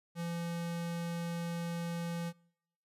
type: tone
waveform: square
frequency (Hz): 170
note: F3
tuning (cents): -46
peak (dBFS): -36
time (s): 0.15-2.33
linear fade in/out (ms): 50
effects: noise-tail reverb RT60 0.8 s tail -26 dB re dry + resampled to 32000 Hz